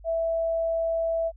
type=tone; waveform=sine; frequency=659.3 Hz; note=E5; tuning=in tune; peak=-23 dBFS; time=0.04-1.32 s; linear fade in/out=50 ms; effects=added 50 Hz sine -45 dBFS peak until 1.36 s